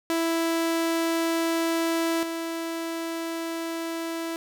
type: tone pair in turn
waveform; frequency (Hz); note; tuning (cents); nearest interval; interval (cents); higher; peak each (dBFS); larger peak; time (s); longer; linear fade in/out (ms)
sawtooth; 330.5 / 330.5; E4 / E4; +5 / +5; unison; 0; neither; -19 / -25; first; 0.1-2.23 / 2.23-4.36; neither; 0
effects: none